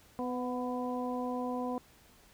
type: harmonic tone with a mistuned harmonic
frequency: 250 Hz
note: B3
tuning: 21 cents sharp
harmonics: 1 / 2 / 3 / 4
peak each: -35 / -38 / -40 / -41 dBFS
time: 0.19-1.78 s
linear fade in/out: 0 ms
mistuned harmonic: 3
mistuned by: -27 cents
effects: pink hiss -61 dBFS RMS until 2.33 s

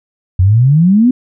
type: exponential sweep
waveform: sine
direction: up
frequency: 87.31 to 260.7 Hz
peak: -5 dBFS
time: 0.39-1.11 s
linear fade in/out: 5 ms
effects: none

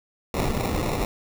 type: noise with sample-and-hold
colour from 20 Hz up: pink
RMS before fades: -25 dBFS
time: 0.34-1.05 s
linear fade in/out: 2 ms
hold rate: 1575 Hz
effects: none

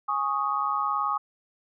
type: chord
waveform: sine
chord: Ab suspended fourth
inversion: none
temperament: just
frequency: 830.6 / 1107.5 / 1245.9 Hz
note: Ab5 / Db6 / Eb6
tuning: 0 / -2 / +2 cents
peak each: -31 / -28 / -27 dBFS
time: 0.08-1.18 s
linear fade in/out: 10 ms
effects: none

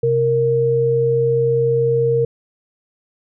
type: tone pair together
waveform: sine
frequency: 130.5 / 464.7 Hz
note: C3 / A#4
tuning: -4 / -5 cents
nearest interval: octave + minor seventh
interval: 2199 cents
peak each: -20 / -14 dBFS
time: 0.03-2.25 s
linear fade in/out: 5 ms
effects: none

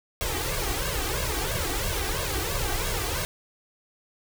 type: noise with flanger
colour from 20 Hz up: pink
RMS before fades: -28 dBFS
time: 0.21-3.25 s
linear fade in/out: 0 ms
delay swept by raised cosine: 1.8 to 2.62 ms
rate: 3 Hz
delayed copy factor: +1
effects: none

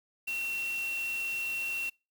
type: tone in noise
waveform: sine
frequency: 2724 Hz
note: F7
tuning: 44 cents flat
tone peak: -31 dBFS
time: 0.27-1.9 s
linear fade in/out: 10 ms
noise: white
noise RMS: -45 dBFS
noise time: 0.27-1.9 s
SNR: +11 dB
effects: noise-tail reverb RT60 0.3 s tail -26 dB re dry

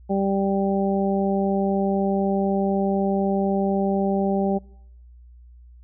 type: harmonic tone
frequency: 196 Hz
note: G3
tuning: in tune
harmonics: 1 / 2 / 3 / 4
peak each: -22 / -25 / -27 / -28 dBFS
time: 0.09-4.59 s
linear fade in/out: 20 ms
effects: noise-tail reverb RT60 0.8 s tail -25 dB re dry + added 60 Hz sine -44 dBFS peak until 5.83 s

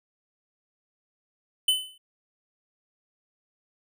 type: tone with exponential decay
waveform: square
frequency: 3025 Hz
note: F#7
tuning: 38 cents sharp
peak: -17 dBFS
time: 1.68-1.98 s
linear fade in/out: 5 ms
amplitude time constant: 64 ms
effects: none

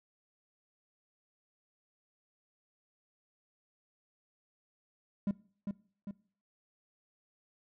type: tone with echo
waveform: triangle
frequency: 201.3 Hz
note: G3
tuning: 46 cents sharp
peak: -26 dBFS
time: 5.27-5.31 s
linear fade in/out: 2 ms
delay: 400 ms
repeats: 2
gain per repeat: -5 dB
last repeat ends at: 6.11 s
effects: noise-tail reverb RT60 0.5 s tail -21 dB re dry

